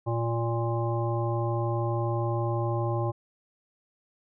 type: harmonic tone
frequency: 116.54 Hz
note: A#2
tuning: in tune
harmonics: 1 / 3 / 5 / 7 / 9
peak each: -27 / -32 / -34 / -35 / -37 dBFS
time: 0.06-3.12 s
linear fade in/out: 20 ms
effects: none